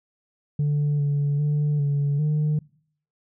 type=tone with pitch steps; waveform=sine; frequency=146.6 / 143.8 / 148 / 142.9 / 151.4 Hz; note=D3 / D3 / D3 / D3 / D#3; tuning=-3 / -36 / +14 / -47 / -47 cents; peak=-17 dBFS; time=0.59-2.59 s; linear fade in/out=5 ms; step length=400 ms; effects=noise-tail reverb RT60 0.6 s tail -25 dB re dry + tanh soft clip ceiling -18 dBFS